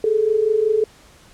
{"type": "tone pair together", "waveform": "sine", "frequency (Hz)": [414.6, 440], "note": ["G#4", "A4"], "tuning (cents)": [-3, 0], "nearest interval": "minor second", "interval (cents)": 103, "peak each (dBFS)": [-20, -16], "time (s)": [0.04, 0.84], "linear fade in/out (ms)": 2, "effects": ["pink hiss -49 dBFS RMS until 1.33 s", "low-pass 10000 Hz 12 dB/octave"]}